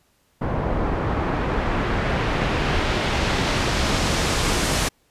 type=noise with low-pass filter sweep; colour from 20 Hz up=pink; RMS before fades=-22 dBFS; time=0.41-4.89 s; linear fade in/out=10 ms; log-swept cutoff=900 to 9900 Hz; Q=0.79; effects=pink hiss -63 dBFS RMS until 5.1 s + resampled to 32000 Hz